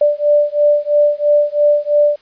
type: beating tone pair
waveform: sine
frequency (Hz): 587.3 / 590.3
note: D5 / D5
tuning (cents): 0 / +9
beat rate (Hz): 3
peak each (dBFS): -13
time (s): 0.01-2.16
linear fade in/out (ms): 5
effects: white hiss -51 dBFS RMS until 2.21 s + resampled to 11025 Hz